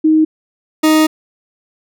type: tone pair in turn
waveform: sine / 40% pulse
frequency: 313.3 / 311.9 Hz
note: D#4 / D#4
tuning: +12 / +4 cents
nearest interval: unison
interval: 8 cents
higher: first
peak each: -7 dBFS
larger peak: neither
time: 0.04-0.25 / 0.83-1.07 s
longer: second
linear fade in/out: 10 ms
effects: none